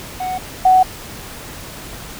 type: tone pair in turn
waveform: triangle / sine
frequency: 740 / 746 Hz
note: F#5 / F#5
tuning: 0 / +14 cents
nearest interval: unison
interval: 14 cents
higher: second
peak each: -18 / -7 dBFS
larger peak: second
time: 0.2-0.38 / 0.65-0.83 s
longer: neither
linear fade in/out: 5 ms
effects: pink hiss -33 dBFS RMS until 2.19 s